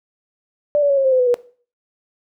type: tone with pitch steps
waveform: sine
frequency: 587.3 / 571.6 / 556.3 / 541.4 / 526.9 / 512.8 / 499 / 485.7 Hz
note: D5 / D5 / C#5 / C#5 / C5 / C5 / B4 / B4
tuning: 0 / -47 / +6 / -41 / +12 / -35 / +18 / -29 cents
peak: -12 dBFS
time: 0.75-1.342 s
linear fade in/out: 0 ms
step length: 74 ms
effects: noise-tail reverb RT60 0.4 s tail -18 dB re dry